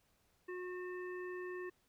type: harmonic tone with a mistuned harmonic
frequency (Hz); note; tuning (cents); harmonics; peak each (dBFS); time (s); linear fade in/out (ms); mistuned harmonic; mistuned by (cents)
362.3; F#4; -36; 1 / 3 / 5 / 7; -42 / -53 / -50 / -60; 0.48-1.7; 10; 7; +58
effects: pink hiss -75 dBFS RMS until 1.88 s